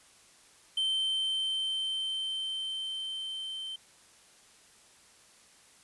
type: tone with level ramp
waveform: triangle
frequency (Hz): 3105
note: G7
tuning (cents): -17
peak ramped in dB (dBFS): -25 to -35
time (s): 0.77-3.76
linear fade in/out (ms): 5
effects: white hiss -59 dBFS RMS until 5.83 s + resampled to 24000 Hz

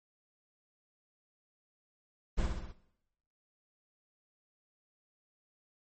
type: noise with echo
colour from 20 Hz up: brown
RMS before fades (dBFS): -28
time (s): 2.37-2.47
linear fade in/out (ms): 20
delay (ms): 65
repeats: 4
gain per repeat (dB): -4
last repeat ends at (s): 2.73
effects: noise-tail reverb RT60 0.8 s tail -17 dB re dry + MP3 32 kbps

